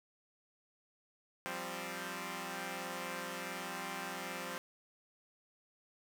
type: chord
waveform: 5% pulse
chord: F suspended second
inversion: none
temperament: equal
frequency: 174.61 / 196 / 261.6 Hz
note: F3 / G3 / C4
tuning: 0 / 0 / 0 cents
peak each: -33 / -33 / -33 dBFS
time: 1.46-4.58 s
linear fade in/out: 0 ms
effects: none